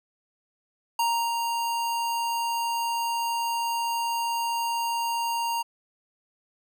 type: tone with ADSR envelope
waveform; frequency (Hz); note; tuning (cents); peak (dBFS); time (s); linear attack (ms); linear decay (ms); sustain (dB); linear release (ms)
square; 932.3; A#5; 0; -22; 0.99-5.63; 4; 320; -4; 17
effects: none